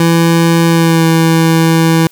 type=tone with pitch glide; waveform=25% pulse; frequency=166.9 to 163.47 Hz; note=E3 to E3; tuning=+22 to -14 cents; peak=-3 dBFS; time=0-2.07 s; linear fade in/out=2 ms; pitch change=-36 cents; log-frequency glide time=0.68-1.06 s; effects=white hiss -46 dBFS RMS until 2.11 s